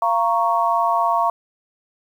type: chord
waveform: sine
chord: Bb minor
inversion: second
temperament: equal with one note detuned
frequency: 689.2 / 932.3 / 1108.7 Hz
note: F5 / Bb5 / Db6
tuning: -23 / 0 / 0 cents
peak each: -20 dBFS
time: 0.02-1.3 s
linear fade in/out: 2 ms
effects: 8-bit